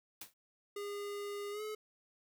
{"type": "noise with exponential decay", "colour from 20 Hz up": "white", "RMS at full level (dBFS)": -42, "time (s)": [0.21, 0.34], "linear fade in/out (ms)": 5, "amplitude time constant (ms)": 28}
{"type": "tone with pitch glide", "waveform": "square", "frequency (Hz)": [407.5, 428.5], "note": ["G#4", "A4"], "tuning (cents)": [-33, -46], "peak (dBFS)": -40, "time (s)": [0.76, 1.75], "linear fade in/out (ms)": 5, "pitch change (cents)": 87, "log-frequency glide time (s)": [1.51, 1.62]}
{"effects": []}